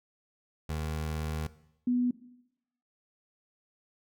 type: tone pair in turn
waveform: 25% pulse / sine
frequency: 77.78 / 246.3 Hz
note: D#2 / B3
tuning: 0 / -5 cents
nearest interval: octave + minor sixth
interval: 1995 cents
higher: second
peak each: -28 / -24 dBFS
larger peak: second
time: 0.69-1.47 / 1.87-2.11 s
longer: first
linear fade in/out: 5 ms
effects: noise-tail reverb RT60 0.8 s tail -17 dB re dry